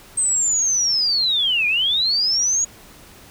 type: linear two-way sweep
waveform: sine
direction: down then up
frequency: 8372 to 2384 to 6780 Hz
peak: -16 dBFS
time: 0.17-2.65 s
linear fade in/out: 10 ms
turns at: 1.67 s
effects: pink hiss -45 dBFS RMS until 3.3 s